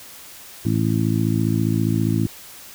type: harmonic tone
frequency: 54.9 Hz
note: A1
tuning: 3 cents flat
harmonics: 2 / 3 / 4 / 5 / 6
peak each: -21 / -23 / -24 / -25 / -26 dBFS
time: 0.65-2.27 s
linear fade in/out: 5 ms
effects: white hiss -41 dBFS RMS until 2.74 s